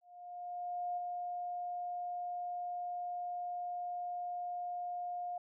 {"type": "tone with ADSR envelope", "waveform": "sine", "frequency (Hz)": 710, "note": "F5", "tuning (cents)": 28, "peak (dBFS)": -34, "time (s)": [0.01, 5.38], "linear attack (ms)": 960, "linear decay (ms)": 15, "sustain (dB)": -3, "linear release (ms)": 4, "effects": []}